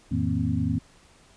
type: tone cluster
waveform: sine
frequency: 88 / 111.3 / 160.7 / 233.8 / 263.9 Hz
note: F2 / A2 / E3 / A#3 / C4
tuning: +14 / +20 / -44 / +5 / +15 cents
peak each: -29 dBFS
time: 0.11-0.79 s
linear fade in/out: 10 ms
effects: pink hiss -56 dBFS RMS until 1.36 s + resampled to 22050 Hz